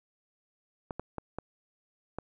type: clicks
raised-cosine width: 1 ms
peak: -21 dBFS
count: 5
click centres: 0.908 / 0.996 / 1.183 / 1.386 / 2.186 s
effects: none